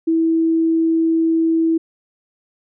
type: tone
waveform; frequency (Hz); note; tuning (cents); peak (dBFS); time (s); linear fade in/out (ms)
sine; 326.4; E4; -17; -13; 0.07-1.78; 10
effects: none